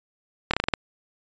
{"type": "slowing click train", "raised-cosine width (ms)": 0.3, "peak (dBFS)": -5, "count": 7, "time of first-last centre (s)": [0.51, 0.738], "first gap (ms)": 26, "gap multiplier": 1.15, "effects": ["resampled to 16000 Hz"]}